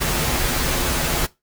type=noise with comb filter; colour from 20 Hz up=pink; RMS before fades=-21 dBFS; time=0-1.27 s; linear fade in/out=20 ms; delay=10 ms; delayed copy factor=-0.65; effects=noise-tail reverb RT60 0.2 s tail -19 dB re dry